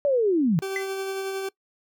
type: linear sweep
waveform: sine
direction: down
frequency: 587.3 to 146.83 Hz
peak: -18 dBFS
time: 0.05-0.59 s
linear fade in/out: 0 ms
type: tone with tremolo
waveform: 40% pulse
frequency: 386.9 Hz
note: G4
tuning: 23 cents flat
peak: -26 dBFS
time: 0.62-1.49 s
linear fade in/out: 5 ms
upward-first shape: sine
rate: 11 Hz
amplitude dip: 25%
type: tone with exponential decay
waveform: triangle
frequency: 2020 Hz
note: B6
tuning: 39 cents sharp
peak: -21 dBFS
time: 0.76-0.89 s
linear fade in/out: 1 ms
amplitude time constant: 27 ms
effects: noise-tail reverb RT60 0.1 s tail -22 dB re dry